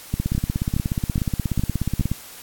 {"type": "two click trains", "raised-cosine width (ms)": 5, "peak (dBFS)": [-9, -9], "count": [34, 5], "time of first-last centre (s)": [[0.14, 2.116], [0.35, 2.01]], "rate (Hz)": [16.7, 2.41], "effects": ["white hiss -41 dBFS RMS until 2.42 s", "AAC 64 kbps"]}